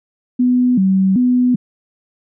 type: tone with vibrato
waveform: sine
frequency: 217.9 Hz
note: A3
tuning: 17 cents flat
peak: -10 dBFS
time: 0.39-1.56 s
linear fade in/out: 10 ms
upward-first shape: square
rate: 1.3 Hz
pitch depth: 230 cents each way
effects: none